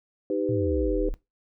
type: chord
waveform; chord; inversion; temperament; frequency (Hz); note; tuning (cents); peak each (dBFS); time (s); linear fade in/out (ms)
sine; Eb augmented; none; equal with one note detuned; 311.1 / 392 / 501.6; Eb4 / G4 / B4; 0 / 0 / +27; -28; 0.3-1.09; 2
type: exponential sweep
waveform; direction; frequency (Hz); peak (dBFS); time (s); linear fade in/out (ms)
sine; down; 124.1 to 31; -27; 0.49-1.14; 0
effects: noise-tail reverb RT60 0.2 s tail -19 dB re dry